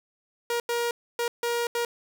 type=tone bursts at uneven times; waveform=sawtooth; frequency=473.5 Hz; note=A#4; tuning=27 cents sharp; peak=-21 dBFS; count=5; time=0.5-0.6 / 0.69-0.91 / 1.19-1.28 / 1.43-1.67 / 1.75-1.85 s; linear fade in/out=2 ms; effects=none